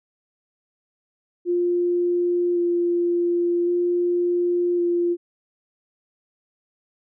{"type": "tone with vibrato", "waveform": "sine", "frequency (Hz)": 349.2, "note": "F4", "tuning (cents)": 0, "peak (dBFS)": -18, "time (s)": [1.45, 5.17], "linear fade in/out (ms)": 50, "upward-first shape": "square", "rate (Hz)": 0.45, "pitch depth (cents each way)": 10, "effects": []}